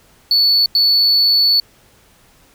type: tone bursts at uneven times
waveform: triangle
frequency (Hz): 4448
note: C#8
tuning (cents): +5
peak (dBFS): -8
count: 2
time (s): 0.31-0.66 / 0.75-1.6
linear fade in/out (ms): 2
effects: tanh soft clip ceiling -4 dBFS + pink hiss -51 dBFS RMS until 2.54 s